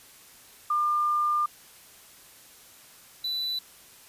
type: tone pair in turn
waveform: sine / triangle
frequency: 1200 / 3978 Hz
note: D6 / B7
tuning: +37 / +12 cents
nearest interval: octave + major sixth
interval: 2075 cents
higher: second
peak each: -22 / -26 dBFS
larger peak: first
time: 0.7-1.46 / 3.24-3.59 s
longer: first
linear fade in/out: 5 ms
effects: white hiss -52 dBFS RMS until 4.08 s + resampled to 32000 Hz